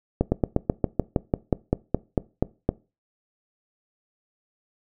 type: slowing click train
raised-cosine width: 2 ms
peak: -6 dBFS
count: 15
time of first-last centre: 0.21-2.691 s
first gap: 110 ms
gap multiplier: 1.07
effects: noise-tail reverb RT60 0.3 s tail -21 dB re dry